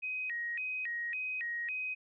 sine tone with vibrato, 2178 Hz, C#7, 31 cents flat, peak -34 dBFS, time 0.02-1.95 s, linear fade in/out 20 ms, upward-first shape square, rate 1.8 Hz, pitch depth 250 cents each way, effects none

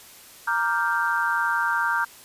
sine chord, G minor seventh, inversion first, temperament equal, 932.3 / 1174.7 / 1396.9 / 1568 Hz, Bb5 / D6 / F6 / G6, 0 / 0 / 0 / 0 cents, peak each -26 / -29 / -26 / -25 dBFS, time 0.47-2.05 s, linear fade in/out 10 ms, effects white hiss -47 dBFS RMS until 2.24 s + resampled to 32000 Hz

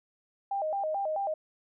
sine tone with vibrato, 703 Hz, F5, 11 cents sharp, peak -28 dBFS, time 0.51-1.34 s, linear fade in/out 5 ms, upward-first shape square, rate 4.6 Hz, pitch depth 210 cents each way, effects none

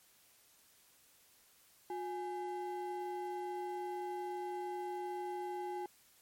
triangle ring-modulated tone, 595 Hz, D5, 22 cents sharp, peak -33 dBFS, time 1.9-5.86 s, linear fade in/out 2 ms, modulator 236 Hz, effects white hiss -66 dBFS RMS until 6.21 s + MP3 64 kbps

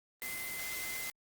sine tone in noise, 2059 Hz, C7, 28 cents flat, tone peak -41 dBFS, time 0.22-1.1 s, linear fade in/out 0 ms, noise white, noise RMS -41 dBFS, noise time 0.22-1.1 s, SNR -3 dB, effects Opus 32 kbps

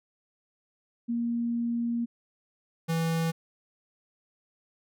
sine / square tone pair in turn, 235.2 / 164.26 Hz, A#3 / E3, +16 / -6 cents, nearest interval tritone, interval 622 cents, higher first, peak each -26 dBFS, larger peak neither, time 1.08-2.06 / 2.88-3.32 s, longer first, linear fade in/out 20 ms, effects none

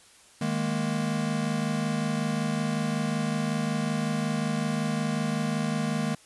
square chord, D# suspended fourth, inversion none, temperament equal, 155.56 / 207.7 / 233.1 Hz, D#3 / G#3 / A#3, 0 / 0 / 0 cents, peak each -31 dBFS, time 0.41-6.15 s, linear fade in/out 5 ms, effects white hiss -55 dBFS RMS until 6.25 s + resampled to 24000 Hz

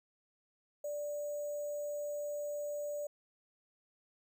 sine tone with sample-and-hold, 587 Hz, D5, 1 cent flat, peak -36 dBFS, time 0.84-3.07 s, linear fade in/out 5 ms, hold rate 7350 Hz, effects none

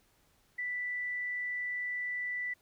sine tone, 1975.5 Hz, B6, in tune, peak -33 dBFS, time 0.58-2.54 s, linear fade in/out 10 ms, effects pink hiss -69 dBFS RMS until 2.61 s

